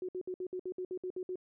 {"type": "tone bursts", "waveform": "sine", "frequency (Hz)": 367, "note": "F#4", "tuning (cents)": -14, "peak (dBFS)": -35, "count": 11, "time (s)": [0.02, 1.357], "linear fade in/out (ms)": 2, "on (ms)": 67, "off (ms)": 60, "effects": []}